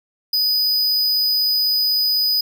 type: tone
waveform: square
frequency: 4978 Hz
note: D#8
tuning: in tune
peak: -16 dBFS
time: 0.33-2.41 s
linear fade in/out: 5 ms
effects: none